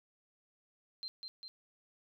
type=tone with echo; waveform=sine; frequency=4144 Hz; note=C8; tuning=17 cents flat; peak=-39 dBFS; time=1.03-1.08 s; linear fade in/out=0 ms; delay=200 ms; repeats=2; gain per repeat=-3 dB; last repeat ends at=1.48 s; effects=none